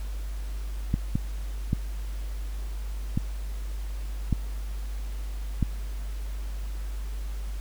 clicks, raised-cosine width 5 ms, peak -11 dBFS, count 6, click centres 0.941 / 1.155 / 1.731 / 3.175 / 4.327 / 5.627 s, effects added 50 Hz sine -30 dBFS peak until 7.6 s + pink hiss -49 dBFS RMS until 7.6 s

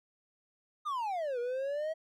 triangle exponential two-way sweep, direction down then up, 1251 to 472.9 to 647 Hz, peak -30 dBFS, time 0.85-1.94 s, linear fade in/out 20 ms, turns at 1.39 s, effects none

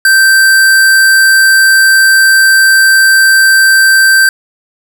square tone, 1561 Hz, G6, 8 cents flat, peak -4 dBFS, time 0.05-4.29 s, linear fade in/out 2 ms, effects none

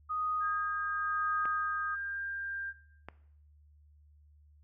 sine tone with tremolo, 1244.5 Hz, D#6, in tune, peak -30 dBFS, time 0.09-1.96 s, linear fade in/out 20 ms, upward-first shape sine, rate 0.98 Hz, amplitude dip 40%
sine tone with pitch glide, 1617 to 1591.1 Hz, G#6 to G6, -47 to +25 cents, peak -35 dBFS, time 0.4-2.74 s, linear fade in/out 50 ms, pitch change -28 cents, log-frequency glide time 0.51-2.6 s
clicks, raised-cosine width 0.5 ms, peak -27 dBFS, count 2, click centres 1.455 / 3.086 s
effects noise-tail reverb RT60 0.7 s tail -18 dB re dry + added 74 Hz sine -58 dBFS peak until 4.63 s

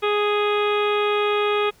harmonic tone, 415.3 Hz, G#4, in tune, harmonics 1 / 2 / 3 / 4 / 5 / 6 / 7 / 8 / 9, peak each -20 / -29 / -25 / -35 / -34 / -29 / -40 / -32 / -39 dBFS, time 0.02-1.71 s, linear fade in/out 20 ms, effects pink hiss -55 dBFS RMS until 1.8 s

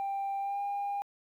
sine tone with pitch glide, 790 to 806.1 Hz, G5 to G5, +13 to +48 cents, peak -29 dBFS, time 0-1.02 s, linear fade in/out 0 ms, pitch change +35 cents, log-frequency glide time 0.39-0.61 s, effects tanh soft clip ceiling -29 dBFS + 11-bit

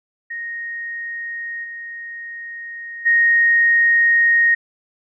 sine tone with level steps, 1864.7 Hz, A#6, in tune, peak -25 / -29 / -11 dBFS, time 0.3-4.55 s, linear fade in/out 10 ms, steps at 1.63 / 3.05 s, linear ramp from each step 20 ms, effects none

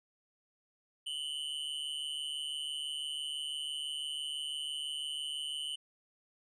square tone with amplitude modulation, 3000 Hz, F#7, 23 cents sharp, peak -33 dBFS, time 1.06-5.76 s, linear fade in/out 10 ms, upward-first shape sine, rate 146 Hz, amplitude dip 85%, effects resampled to 22050 Hz

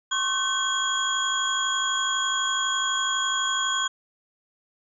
sine tone cluster, 1070 / 1122 / 1530 / 3282 / 6940 Hz, C6 / C#6 / G6 / G#7 / A8, +38 / +21 / -42 / -21 / -25 cents, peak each -29 / -33 / -28 / -27 / -31 dBFS, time 0.11-3.88 s, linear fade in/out 10 ms, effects none

